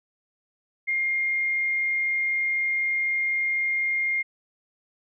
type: tone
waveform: sine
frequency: 2122 Hz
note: C7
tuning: 24 cents sharp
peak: -22 dBFS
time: 0.87-4.23 s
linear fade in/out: 20 ms
effects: none